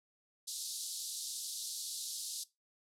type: band-pass noise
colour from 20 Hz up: pink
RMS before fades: -42 dBFS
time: 0.47-2.44 s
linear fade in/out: 10 ms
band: 3800 to 12000 Hz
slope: 48 dB/octave
effects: noise-tail reverb RT60 0.2 s tail -18 dB re dry